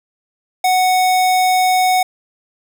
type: tone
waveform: square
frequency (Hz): 740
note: F#5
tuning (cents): 0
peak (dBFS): -12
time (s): 0.64-2.03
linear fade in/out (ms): 5
effects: none